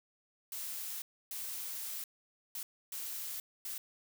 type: noise bursts at uneven times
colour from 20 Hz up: blue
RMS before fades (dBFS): -41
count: 5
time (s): 0.52-1.02 / 1.31-2.04 / 2.55-2.63 / 2.92-3.4 / 3.65-3.78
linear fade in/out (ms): 2
effects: none